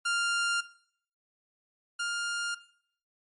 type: tone pair in turn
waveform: sawtooth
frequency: 1396.9 / 1405.8 Hz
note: F6 / F6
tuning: 0 / +11 cents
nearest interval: unison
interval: 11 cents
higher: second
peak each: -23 / -26 dBFS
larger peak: first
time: 0.05-0.61 / 1.99-2.55 s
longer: neither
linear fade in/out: 10 ms
effects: noise-tail reverb RT60 0.6 s tail -17 dB re dry + MP3 48 kbps